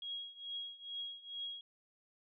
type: tone with tremolo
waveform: sine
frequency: 3297 Hz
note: G#7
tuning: 13 cents flat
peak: -38 dBFS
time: 0.02-1.61 s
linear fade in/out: 2 ms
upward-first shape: triangle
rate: 2.3 Hz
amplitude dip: 90%
effects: none